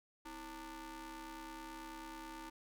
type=ring-modulated tone; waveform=sawtooth; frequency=288.7 Hz; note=D4; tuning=30 cents flat; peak=-40 dBFS; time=0.25-2.5 s; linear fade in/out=10 ms; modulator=612 Hz; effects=none